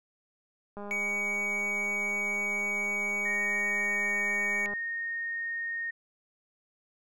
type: click train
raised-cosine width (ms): 1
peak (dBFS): -28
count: 810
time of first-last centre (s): 0.77-4.736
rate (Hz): 204
type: tone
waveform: triangle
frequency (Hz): 2252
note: C#7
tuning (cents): +27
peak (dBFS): -27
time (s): 0.91-4.66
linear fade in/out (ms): 0
type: tone with pitch glide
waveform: sine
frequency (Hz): 1864.7 to 1848.6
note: A#6 to A#6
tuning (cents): 0 to -15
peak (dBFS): -31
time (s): 3.25-5.91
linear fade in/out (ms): 10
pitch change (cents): -15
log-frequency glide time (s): 3.68-4.13
effects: none